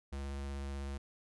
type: tone with vibrato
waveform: square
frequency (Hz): 69.3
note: C#2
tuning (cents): 0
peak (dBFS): -39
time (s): 0.12-0.98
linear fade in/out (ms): 10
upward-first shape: square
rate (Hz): 16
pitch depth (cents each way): 11
effects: resampled to 24000 Hz